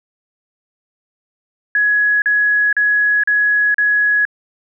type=tone bursts; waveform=sine; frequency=1678 Hz; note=G#6; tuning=17 cents sharp; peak=-11 dBFS; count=5; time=1.75-4.252 s; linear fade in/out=2 ms; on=470 ms; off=38 ms; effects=none